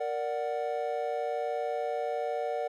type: chord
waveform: triangle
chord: Bb augmented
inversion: none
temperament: equal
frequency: 466.2 / 587.3 / 740 Hz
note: Bb4 / D5 / F#5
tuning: 0 / 0 / 0 cents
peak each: -32 dBFS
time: 0-2.68 s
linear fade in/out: 10 ms
effects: none